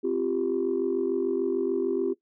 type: chord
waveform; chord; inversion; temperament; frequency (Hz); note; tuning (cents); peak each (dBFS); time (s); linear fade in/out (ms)
sine; C suspended fourth; none; equal with one note detuned; 261.6 / 345.2 / 392; C4 / F4 / G4; 0 / -20 / 0; -30 / -27 / -26; 0.03-2.14; 20
effects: noise-tail reverb RT60 0.1 s tail -17 dB re dry + tanh soft clip ceiling -17 dBFS